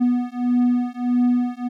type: beating tone pair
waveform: triangle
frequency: 244.7 / 246.3 Hz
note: B3 / B3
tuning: -16 / -5 cents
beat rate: 1.6 Hz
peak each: -18 dBFS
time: 0-1.69 s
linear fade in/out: 20 ms
effects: none